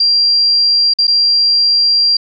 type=tone with dropouts; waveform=sine; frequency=4749 Hz; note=D8; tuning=18 cents sharp; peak=-8 dBFS; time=0-2.17 s; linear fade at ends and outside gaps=5 ms; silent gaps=0.937-0.986 / 1.071-1.078 s; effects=none